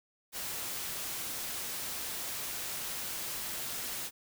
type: noise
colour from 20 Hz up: white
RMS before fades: -38 dBFS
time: 0.32-4.11 s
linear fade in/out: 50 ms
effects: none